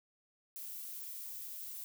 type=noise; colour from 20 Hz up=violet; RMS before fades=-45 dBFS; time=0.56-1.84 s; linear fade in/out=0 ms; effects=none